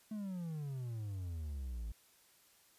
triangle exponential sweep, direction down, 220 to 52.7 Hz, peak -37 dBFS, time 0.11-1.92 s, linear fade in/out 5 ms, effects white hiss -67 dBFS RMS until 2.78 s + resampled to 32000 Hz

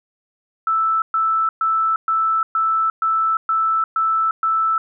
sine tone bursts, 1318.5 Hz, E6, in tune, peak -15 dBFS, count 9, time 0.67-4.78 s, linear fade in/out 2 ms, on 350 ms, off 120 ms, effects none

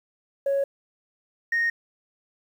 sine tone pair in turn, 554.4 / 1856.7 Hz, C#5 / A#6, 0 / -7 cents, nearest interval octave + major sixth, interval 2093 cents, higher second, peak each -19 dBFS, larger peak neither, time 0.46-0.64 / 1.52-1.7 s, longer neither, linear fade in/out 5 ms, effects tanh soft clip ceiling -18 dBFS + 9-bit

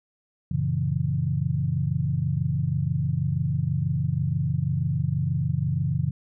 sine chord, F# dominant seventh, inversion none, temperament equal, 92.5 / 116.54 / 138.59 / 164.81 Hz, F#2 / A#2 / C#3 / E3, 0 / 0 / 0 / 0 cents, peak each -30 / -30 / -25 / -28 dBFS, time 0.51-6.11 s, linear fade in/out 5 ms, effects none

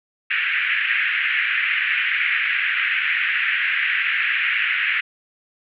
pink band-pass noise, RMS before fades -21 dBFS, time 0.3-5.01 s, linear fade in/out 10 ms, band 1600 to 2700 Hz, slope 48 dB/octave, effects none

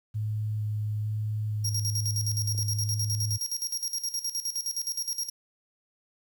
sine tone with vibrato, 106.7 Hz, G#2, 47 cents sharp, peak -27 dBFS, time 0.14-3.38 s, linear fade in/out 20 ms, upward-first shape square, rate 1.1 Hz, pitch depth 8 cents each way
sawtooth tone with tremolo, 5610 Hz, F8, 7 cents sharp, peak -25 dBFS, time 1.64-5.3 s, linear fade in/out 10 ms, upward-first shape square, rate 9.6 Hz, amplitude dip 75%
clicks, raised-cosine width 2 ms, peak -37 / -33 dBFS, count 2, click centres 2.549 / 2.589 s
effects 10-bit

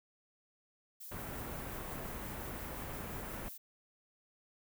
violet noise with tremolo, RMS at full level -48 dBFS, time 1-3.58 s, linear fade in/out 10 ms, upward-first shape sine, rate 5.7 Hz, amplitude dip 25%
pink low-pass noise, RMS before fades -44 dBFS, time 1.11-3.49 s, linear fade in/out 10 ms, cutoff 2000 Hz, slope 12 dB/octave
effects none

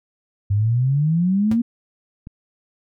sine exponential sweep, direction up, 98 to 240.6 Hz, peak -15 dBFS, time 0.5-1.62 s, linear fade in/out 10 ms
square tone with exponential decay, 107.6 Hz, A2, 38 cents flat, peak -23 dBFS, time 1.51-1.59 s, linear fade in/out 5 ms, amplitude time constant 17 ms
click, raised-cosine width 5 ms, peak -23 dBFS, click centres 2.271 s
effects none

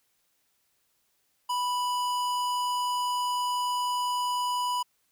sine tone with hard clipping, 987 Hz, B5, 1 cent flat, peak -28 dBFS, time 1.49-4.83 s, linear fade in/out 10 ms, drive 18 dB, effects white hiss -72 dBFS RMS until 5.11 s

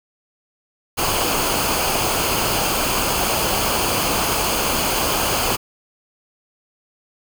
pink noise with comb filter, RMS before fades -20 dBFS, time 0.97-5.57 s, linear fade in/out 20 ms, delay 0.53 ms, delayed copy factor -0.55, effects none

